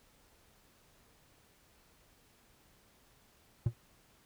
triangle tone with exponential decay, 116.54 Hz, A#2, in tune, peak -21 dBFS, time 3.66-3.74 s, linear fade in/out 5 ms, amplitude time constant 16 ms, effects pink hiss -66 dBFS RMS until 4.25 s

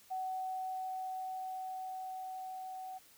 sine tone with level ramp, 751 Hz, F#5, 26 cents sharp, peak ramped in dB -35 to -42 dBFS, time 0.1-2.99 s, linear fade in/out 20 ms, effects white hiss -62 dBFS RMS until 3.17 s

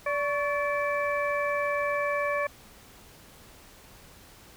harmonic tone with a mistuned harmonic, 580 Hz, D5, 22 cents flat, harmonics 1 / 2 / 3 / 4, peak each -28 / -31 / -33 / -34 dBFS, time 0.06-2.47 s, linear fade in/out 5 ms, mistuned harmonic 2, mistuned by -60 cents, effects pink hiss -52 dBFS RMS until 4.56 s

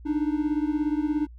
triangle beating tone pair, 294.8 / 311.8 Hz, D4 / D#4, +7 / +4 cents, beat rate 17 Hz, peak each -23 / -25 dBFS, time 0.05-1.27 s, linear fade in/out 20 ms, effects added 59 Hz sine -42 dBFS peak until 1.38 s

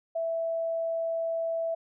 sine tone, 660 Hz, E5, 2 cents sharp, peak -27 dBFS, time 0.15-1.75 s, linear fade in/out 10 ms, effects none

